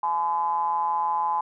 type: ring-modulated tone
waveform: triangle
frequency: 83 Hz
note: E2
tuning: 12 cents sharp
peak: -17 dBFS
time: 0.03-1.41 s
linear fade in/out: 5 ms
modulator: 933 Hz
effects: none